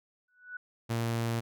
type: tone with exponential growth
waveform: sine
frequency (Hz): 1480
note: F#6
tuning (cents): 0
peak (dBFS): -35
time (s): 0.28-0.57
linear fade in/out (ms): 5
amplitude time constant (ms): 62
type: tone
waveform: sawtooth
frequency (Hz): 115.7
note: A#2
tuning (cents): -13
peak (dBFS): -25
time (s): 0.89-1.41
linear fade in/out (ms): 20
effects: none